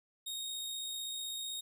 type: tone with amplitude modulation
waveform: sawtooth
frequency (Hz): 3729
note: A#7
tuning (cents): 0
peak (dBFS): -34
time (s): 0.26-1.61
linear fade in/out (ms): 10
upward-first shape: sine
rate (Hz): 55.8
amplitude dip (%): 25
effects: none